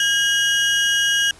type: tone pair together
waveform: 35% pulse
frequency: 1626.3 / 2900 Hz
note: G#6 / F#7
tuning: -37 / -35 cents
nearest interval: minor seventh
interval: 1002 cents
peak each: -17 dBFS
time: 0-1.31 s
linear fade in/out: 2 ms
effects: pink hiss -46 dBFS RMS until 1.39 s + resampled to 24000 Hz